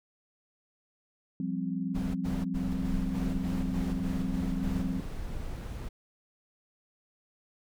sine chord, F suspended second, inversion none, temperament equal, 174.61 / 196 / 261.6 Hz, F3 / G3 / C4, 0 / 0 / 0 cents, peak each -34 dBFS, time 1.4-5 s, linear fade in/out 2 ms
brown noise bursts, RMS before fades -36 dBFS, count 10, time 1.94-4.832 s, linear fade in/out 20 ms, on 210 ms, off 88 ms
brown noise, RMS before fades -37 dBFS, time 2.71-5.89 s, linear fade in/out 10 ms
effects none

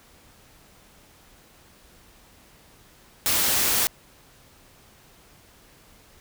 white noise, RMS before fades -22 dBFS, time 3.26-3.87 s, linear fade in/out 0 ms, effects pink hiss -54 dBFS RMS until 6.2 s

